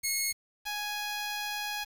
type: tone pair in turn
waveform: 10% pulse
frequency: 2174 / 831.9 Hz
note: C#7 / G#5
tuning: -34 / +3 cents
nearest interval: octave + perfect fourth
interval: 1663 cents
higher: first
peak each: -19 / -25 dBFS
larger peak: first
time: 0.03-0.33 / 0.65-1.85 s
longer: second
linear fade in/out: 20 ms
effects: 8-bit